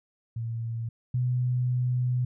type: tone pair in turn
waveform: sine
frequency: 115 / 124.79 Hz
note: A#2 / B2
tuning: -23 / +18 cents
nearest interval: minor second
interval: 141 cents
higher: second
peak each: -29 / -23 dBFS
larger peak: second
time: 0.36-0.89 / 1.14-2.25 s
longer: second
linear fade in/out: 5 ms
effects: none